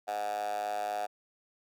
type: tone with high-pass filter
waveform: 10% pulse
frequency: 103.83 Hz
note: G#2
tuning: in tune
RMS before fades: -34 dBFS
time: 0.07-1.07 s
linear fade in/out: 20 ms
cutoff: 720 Hz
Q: 7.7
effects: none